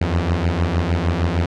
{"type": "beating tone pair", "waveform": "sawtooth", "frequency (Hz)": [82.3, 88.8], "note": ["E2", "F2"], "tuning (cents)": [-2, 29], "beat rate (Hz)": 6.5, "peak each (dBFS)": -16, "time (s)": [0.01, 1.46], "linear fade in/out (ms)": 5, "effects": ["low-pass 4000 Hz 12 dB/octave"]}